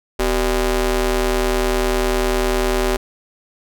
sawtooth ring-modulated tone, 210 Hz, G#3, 19 cents sharp, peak -9 dBFS, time 0.19-2.97 s, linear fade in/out 10 ms, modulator 170 Hz, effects none

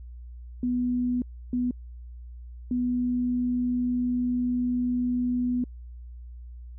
sine tone bursts at uneven times, 246.9 Hz, B3, in tune, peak -23 dBFS, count 3, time 0.63-1.22 / 1.53-1.71 / 2.71-5.64 s, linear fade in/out 2 ms, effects added 60 Hz sine -39 dBFS peak until 6.78 s

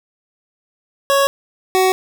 25% pulse tone pair in turn, 554.4 / 374.9 Hz, C#5 / F#4, 0 / +23 cents, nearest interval perfect fifth, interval 677 cents, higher first, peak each -8 dBFS, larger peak neither, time 1.1-1.27 / 1.75-1.92 s, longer neither, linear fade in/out 0 ms, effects none

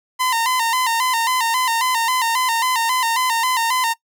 sawtooth tone with vibrato, 966 Hz, B5, 39 cents flat, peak -13 dBFS, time 0.19-3.94 s, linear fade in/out 20 ms, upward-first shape square, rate 3.7 Hz, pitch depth 91 cents each way, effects noise-tail reverb RT60 0.1 s tail -21 dB re dry

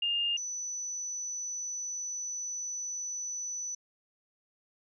sine tone pair in turn, 2819 / 5973 Hz, F7 / F#8, +16 / +15 cents, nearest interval octave + minor second, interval 1299 cents, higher second, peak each -27 / -34 dBFS, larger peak first, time 0.02-0.37 / 0.37-3.75 s, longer second, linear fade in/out 5 ms, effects none

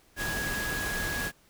sine tone in noise, 1661.2 Hz, G#6, in tune, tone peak -32 dBFS, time 0.16-1.32 s, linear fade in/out 50 ms, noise pink, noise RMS -34 dBFS, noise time 0.16-1.32 s, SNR -1 dB, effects pink hiss -62 dBFS RMS until 1.49 s

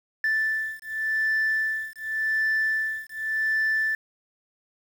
sine beating tone pair, 1760 / 1760.88 Hz, A6 / A6, 0 / +1 cents, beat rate 0.88 Hz, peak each -25 dBFS, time 0.24-3.95 s, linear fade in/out 2 ms, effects tanh soft clip ceiling -18 dBFS + 8-bit

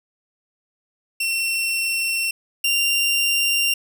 sawtooth tone pair in turn, 2713 / 2778 Hz, E7 / F7, +49 / -10 cents, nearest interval unison, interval 41 cents, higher second, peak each -17 / -14 dBFS, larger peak second, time 1.2-2.31 / 2.64-3.74 s, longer first, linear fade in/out 5 ms, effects none

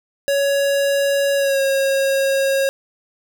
square tone with pitch glide, 559 to 543.7 Hz, C#5 to C#5, +14 to -34 cents, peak -16 dBFS, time 0.28-2.69 s, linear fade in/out 0 ms, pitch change -48 cents, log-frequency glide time 1.36-1.61 s, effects none

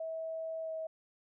sine tone with pitch glide, 647 to 641 Hz, E5 to E5, -32 to -49 cents, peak -36 dBFS, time 0-0.87 s, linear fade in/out 5 ms, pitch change -17 cents, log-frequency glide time 0.62-0.71 s, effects none

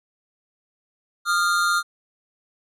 square tone pair together, 1221.8 / 1396.9 Hz, D#6 / F6, -32 / 0 cents, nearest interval major second, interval 232 cents, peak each -23 / -21 dBFS, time 1.25-1.83 s, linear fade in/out 50 ms, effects low-pass 12000 Hz 12 dB/octave

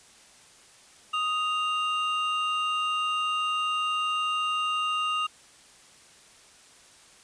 triangle tone pair together, 1246.4 / 2794 Hz, D#6 / F7, +3 / 0 cents, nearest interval octave + major second, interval 1397 cents, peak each -25 / -28 dBFS, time 1.13-5.27 s, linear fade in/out 10 ms, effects white hiss -54 dBFS RMS until 7.23 s + resampled to 22050 Hz

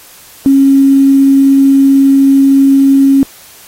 sine tone with quantisation, 273.3 Hz, C#4, 24 cents flat, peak -3 dBFS, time 0.46-3.23 s, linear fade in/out 0 ms, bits 5, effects white hiss -37 dBFS RMS until 3.67 s + AAC 48 kbps

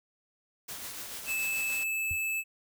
white noise with tremolo, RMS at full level -39 dBFS, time 0.68-1.84 s, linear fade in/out 10 ms, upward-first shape triangle, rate 6.9 Hz, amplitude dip 40%
square tone, 2616 Hz, E7, 14 cents flat, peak -30 dBFS, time 1.26-2.44 s, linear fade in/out 50 ms
sine tone with exponential decay, 82.41 Hz, E2, in tune, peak -31 dBFS, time 2.11-2.2 s, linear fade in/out 0 ms, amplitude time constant 19 ms
effects none

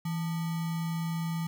sine tone with sample-and-hold, 164.81 Hz, E3, in tune, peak -29 dBFS, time 0.05-1.47 s, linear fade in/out 5 ms, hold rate 1050 Hz, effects none

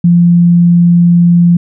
sine tone, 172.9 Hz, F3, 17 cents flat, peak -3 dBFS, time 0.04-1.57 s, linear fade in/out 5 ms, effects none

